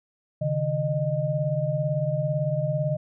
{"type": "tone cluster", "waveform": "sine", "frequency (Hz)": [135.7, 153.6, 614], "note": ["C#3", "D#3", "D#5"], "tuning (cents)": [-36, -22, -23], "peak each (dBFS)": -27, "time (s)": [0.41, 2.97], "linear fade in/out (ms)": 10, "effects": []}